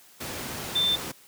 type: tone in noise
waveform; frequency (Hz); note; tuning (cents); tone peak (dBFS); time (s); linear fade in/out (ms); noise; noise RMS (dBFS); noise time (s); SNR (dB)
sine; 3559; A7; +19; -21; 0.75-0.96; 10; pink; -34; 0.2-1.12; +10
effects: white hiss -54 dBFS RMS until 1.27 s + high-pass 100 Hz 12 dB/octave